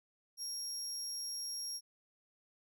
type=tone; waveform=30% pulse; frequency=5588 Hz; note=F8; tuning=in tune; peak=-35 dBFS; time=0.37-1.81 s; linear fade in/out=50 ms; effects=none